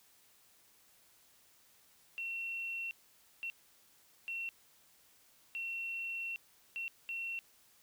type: tone bursts at uneven times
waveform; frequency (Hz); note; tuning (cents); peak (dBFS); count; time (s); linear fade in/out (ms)
sine; 2719; F7; -47; -37; 6; 2.18-2.91 / 3.43-3.5 / 4.28-4.49 / 5.55-6.36 / 6.76-6.88 / 7.09-7.39; 0
effects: white hiss -66 dBFS RMS until 7.82 s